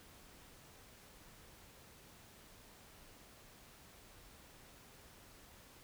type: silence
effects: pink hiss -60 dBFS RMS until 5.83 s